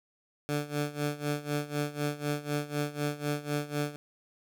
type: tone with tremolo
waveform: 15% pulse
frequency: 146.83 Hz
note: D3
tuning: in tune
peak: -21 dBFS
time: 0.49-3.96 s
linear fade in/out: 0 ms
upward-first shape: sine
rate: 4 Hz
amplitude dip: 85%
effects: none